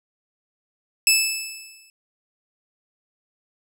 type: tone with exponential decay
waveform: 15% pulse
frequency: 2622 Hz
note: E7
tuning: 10 cents flat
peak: -5 dBFS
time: 1.07-1.9 s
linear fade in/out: 1 ms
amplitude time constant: 180 ms
effects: none